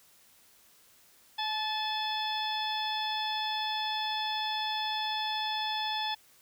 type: harmonic tone with a mistuned harmonic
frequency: 862 Hz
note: A5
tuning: 36 cents flat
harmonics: 1 / 2 / 3 / 4 / 5 / 6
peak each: -33 / -40 / -43 / -34 / -46 / -42 dBFS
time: 1.38-6.15 s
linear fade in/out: 10 ms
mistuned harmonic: 2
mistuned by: +23 cents
effects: white hiss -61 dBFS RMS until 6.41 s